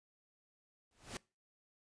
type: noise with exponential growth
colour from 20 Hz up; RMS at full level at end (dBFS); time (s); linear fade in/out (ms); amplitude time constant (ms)
pink; -40; 0.91-1.17; 2; 55
effects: noise-tail reverb RT60 0.3 s tail -23 dB re dry + resampled to 22050 Hz